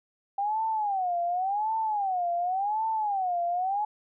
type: tone with vibrato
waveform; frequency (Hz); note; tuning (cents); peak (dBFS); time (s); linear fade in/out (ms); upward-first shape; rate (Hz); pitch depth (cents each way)
sine; 784; G5; 0; -25; 0.38-3.85; 5; sine; 0.9; 220
effects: none